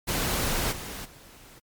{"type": "noise with level steps", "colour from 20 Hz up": "pink", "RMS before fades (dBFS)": [-27, -37, -50], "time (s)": [0.07, 1.6], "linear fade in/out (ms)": 20, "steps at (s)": [0.71, 1.04], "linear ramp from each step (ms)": 20, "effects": ["MP3 96 kbps"]}